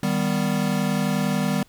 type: chord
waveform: square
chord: Eb augmented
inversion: none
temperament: equal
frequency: 155.56 / 196 / 246.9 Hz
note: Eb3 / G3 / B3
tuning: 0 / 0 / 0 cents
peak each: -27 / -24 / -27 dBFS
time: 0.03-1.63 s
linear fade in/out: 2 ms
effects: pink hiss -57 dBFS RMS until 1.68 s